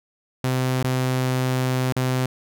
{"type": "tone with dropouts", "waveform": "sawtooth", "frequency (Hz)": 128.6, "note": "C3", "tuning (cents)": -30, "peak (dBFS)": -16, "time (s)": [0.44, 2.26], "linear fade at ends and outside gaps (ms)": 2, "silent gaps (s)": [[0.828, 0.843], [1.924, 1.965]], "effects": []}